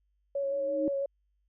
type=tone with vibrato; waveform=sine; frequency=555 Hz; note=C#5; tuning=2 cents sharp; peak=-28 dBFS; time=0.35-1.06 s; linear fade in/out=5 ms; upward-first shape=square; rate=6 Hz; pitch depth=13 cents each way
type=tone with exponential growth; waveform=sine; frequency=310 Hz; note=D#4; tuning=6 cents flat; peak=-25 dBFS; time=0.42-0.88 s; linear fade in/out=1 ms; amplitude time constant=100 ms
effects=added 50 Hz sine -70 dBFS peak until 1.48 s